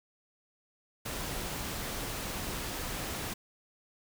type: noise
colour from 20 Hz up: pink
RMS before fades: -37 dBFS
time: 1.05-3.34 s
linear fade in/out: 10 ms
effects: none